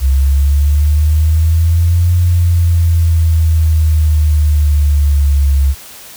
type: exponential two-way sweep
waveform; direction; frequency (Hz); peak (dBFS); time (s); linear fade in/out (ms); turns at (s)
sine; up then down; 66.2 to 88.4 to 68.6; -7; 0-5.75; 50; 2.15
effects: white hiss -34 dBFS RMS until 6.16 s